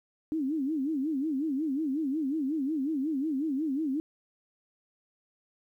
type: tone with vibrato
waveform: sine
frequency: 290.6 Hz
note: D4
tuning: 18 cents flat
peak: -27 dBFS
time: 0.32-4 s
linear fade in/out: 0 ms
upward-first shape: sine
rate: 5.5 Hz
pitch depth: 190 cents each way
effects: 11-bit